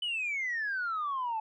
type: exponential sweep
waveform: sine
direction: down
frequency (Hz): 3017 to 860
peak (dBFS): -29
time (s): 0.02-1.4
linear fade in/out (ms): 5
effects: tanh soft clip ceiling -27 dBFS